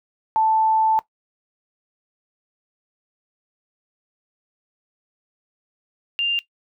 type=tone pair in turn; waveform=sine; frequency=880 / 2794 Hz; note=A5 / F7; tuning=0 / 0 cents; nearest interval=octave + minor sixth; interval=2000 cents; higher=second; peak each=-15 / -18 dBFS; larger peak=first; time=0.36-0.99 / 6.19-6.39 s; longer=first; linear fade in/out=0 ms; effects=noise-tail reverb RT60 0.1 s tail -17 dB re dry